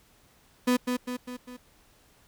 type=tone with echo; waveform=35% pulse; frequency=248.7 Hz; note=B3; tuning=12 cents sharp; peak=-19 dBFS; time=0.67-0.77 s; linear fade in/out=10 ms; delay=200 ms; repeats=4; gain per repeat=-5 dB; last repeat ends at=1.57 s; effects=pink hiss -61 dBFS RMS until 2.27 s